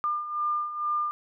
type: beating tone pair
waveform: sine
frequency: 1200 / 1202.2 Hz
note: D6 / D6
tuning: +37 / +40 cents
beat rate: 2.2 Hz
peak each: -33 / -27 dBFS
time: 0.04-1.11 s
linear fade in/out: 0 ms
effects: none